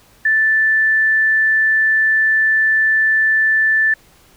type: tone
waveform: sine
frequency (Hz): 1760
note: A6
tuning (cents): 0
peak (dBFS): -11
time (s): 0.25-3.94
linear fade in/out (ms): 5
effects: pink hiss -50 dBFS RMS until 4.36 s